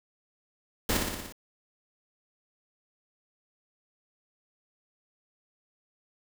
pink noise with echo, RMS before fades -27 dBFS, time 0.89-0.97 s, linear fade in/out 2 ms, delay 59 ms, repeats 6, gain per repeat -3 dB, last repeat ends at 1.324 s, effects none

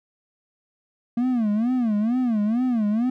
triangle tone with vibrato, 230 Hz, A#3, 23 cents flat, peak -17 dBFS, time 1.17-3.1 s, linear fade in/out 5 ms, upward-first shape sine, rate 2.2 Hz, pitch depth 190 cents each way, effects none

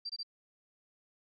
sine tone bursts, 4699 Hz, D8, in tune, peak -36 dBFS, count 3, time 0.05-0.232 s, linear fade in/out 10 ms, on 46 ms, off 22 ms, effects none

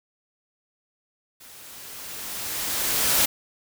white noise with level ramp, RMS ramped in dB -47 to -19 dBFS, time 1.4-3.26 s, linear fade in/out 10 ms, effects none

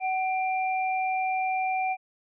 sine tone pair together, 752 / 2373 Hz, F#5 / D7, +28 / +17 cents, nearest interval octave + minor sixth, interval 1989 cents, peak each -25 / -32 dBFS, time 0-1.97 s, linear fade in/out 50 ms, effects none

